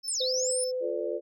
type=tone with tremolo; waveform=triangle; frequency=5274 Hz; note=E8; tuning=in tune; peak=-34 dBFS; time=0.03-0.72 s; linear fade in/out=20 ms; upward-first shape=sine; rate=6.8 Hz; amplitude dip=30%
type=linear two-way sweep; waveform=sine; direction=down then up; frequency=9890 to 3563 to 9890 Hz; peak=-28 dBFS; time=0.08-0.64 s; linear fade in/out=0 ms; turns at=0.22 s
type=tone with pitch glide; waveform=sine; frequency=512 to 506.7 Hz; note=C5 to B4; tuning=-38 to +44 cents; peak=-28 dBFS; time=0.2-1 s; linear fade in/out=10 ms; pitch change=-18 cents; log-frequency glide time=0.38-0.88 s
type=chord; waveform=sine; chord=B half-diminished seventh; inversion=second; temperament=equal with one note detuned; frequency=349.2 / 440 / 505.7 / 587.3 Hz; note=F4 / A4 / B4 / D5; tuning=0 / 0 / +41 / 0 cents; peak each=-34 dBFS; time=0.8-1.21 s; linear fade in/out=50 ms
effects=none